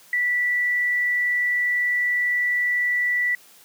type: tone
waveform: sine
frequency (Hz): 1962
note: B6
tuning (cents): -12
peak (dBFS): -19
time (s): 0.13-3.35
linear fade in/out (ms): 2
effects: white hiss -51 dBFS RMS until 3.64 s + high-pass 150 Hz 12 dB/octave